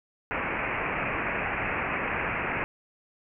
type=low-pass noise; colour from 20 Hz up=white; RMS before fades=-30 dBFS; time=0.31-2.64 s; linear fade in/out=0 ms; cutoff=2600 Hz; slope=96 dB/octave; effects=none